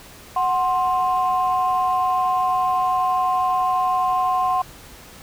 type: tone pair together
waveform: sine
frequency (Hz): 740 / 1052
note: F#5 / C6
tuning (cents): 0 / +9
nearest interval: tritone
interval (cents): 609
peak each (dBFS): -19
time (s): 0.36-4.62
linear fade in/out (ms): 5
effects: tanh soft clip ceiling -11 dBFS + pink hiss -43 dBFS RMS until 5.22 s